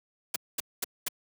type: noise bursts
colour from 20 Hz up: white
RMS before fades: -30 dBFS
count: 4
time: 0.34-1.084 s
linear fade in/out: 5 ms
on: 21 ms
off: 220 ms
effects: high-pass 150 Hz 12 dB/octave